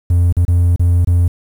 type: tone with dropouts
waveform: triangle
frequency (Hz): 87.31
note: F2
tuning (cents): 0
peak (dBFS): -6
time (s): 0.1-1.28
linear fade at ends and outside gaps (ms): 5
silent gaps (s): 0.326-0.367 / 0.451-0.48 / 0.761-0.795 / 1.048-1.072
effects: tanh soft clip ceiling -2 dBFS + 7-bit